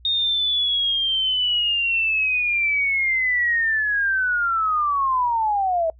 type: linear sweep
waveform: sine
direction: down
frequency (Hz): 3702 to 635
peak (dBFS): -18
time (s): 0.05-5.9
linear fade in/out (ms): 2
effects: noise-tail reverb RT60 0.1 s tail -23 dB re dry + added 60 Hz sine -46 dBFS peak until 5.99 s